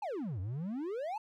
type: exponential two-way sweep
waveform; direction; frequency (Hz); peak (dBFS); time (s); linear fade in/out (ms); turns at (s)
triangle; down then up; 903 to 87.31 to 903; -33; 0.02-1.18; 5; 0.4
effects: none